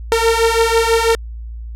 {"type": "beating tone pair", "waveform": "sawtooth", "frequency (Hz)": [453.4, 459.5], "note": ["A#4", "A#4"], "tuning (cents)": [-48, -25], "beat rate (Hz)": 6.1, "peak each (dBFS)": -11, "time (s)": [0.12, 1.15], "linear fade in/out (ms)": 0, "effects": ["added 57 Hz sine -26 dBFS peak until 1.75 s", "low-pass 11000 Hz 12 dB/octave"]}